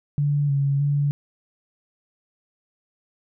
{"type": "tone with pitch steps", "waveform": "sine", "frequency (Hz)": [144.8, 139.7, 143.6], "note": ["D3", "C#3", "D3"], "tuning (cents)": [-24, 14, -39], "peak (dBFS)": -18, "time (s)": [0.18, 1.11], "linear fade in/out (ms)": 0, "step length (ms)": 310, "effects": []}